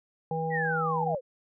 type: harmonic tone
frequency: 161.4 Hz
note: E3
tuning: 36 cents flat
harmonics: 1 / 3 / 5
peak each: -32 / -32 / -32 dBFS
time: 0.31-1.15 s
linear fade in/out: 2 ms
type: linear sweep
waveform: sine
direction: down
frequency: 1975.5 to 473.9 Hz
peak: -28 dBFS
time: 0.5-1.21 s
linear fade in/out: 50 ms
effects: none